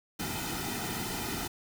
pink noise with comb filter, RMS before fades -35 dBFS, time 0.19-1.48 s, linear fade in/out 10 ms, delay 1.8 ms, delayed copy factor -0.75, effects none

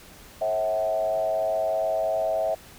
sine tone with frequency modulation, 648 Hz, E5, 30 cents flat, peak -22 dBFS, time 0.41-2.55 s, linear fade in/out 10 ms, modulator 103 Hz, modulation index 0.83, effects pink hiss -48 dBFS RMS until 2.78 s

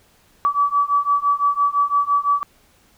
sine beating tone pair, 1145 / 1150.9 Hz, D6 / D6, -44 / -35 cents, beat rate 5.9 Hz, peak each -19 / -18 dBFS, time 0.45-2.43 s, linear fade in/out 0 ms, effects pink hiss -56 dBFS RMS until 2.97 s

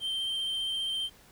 triangle tone with vibrato, 3136 Hz, G7, in tune, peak -28 dBFS, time 0-1.1 s, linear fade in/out 50 ms, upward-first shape sine, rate 15 Hz, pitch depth 15 cents each way, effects pink hiss -57 dBFS RMS until 1.31 s

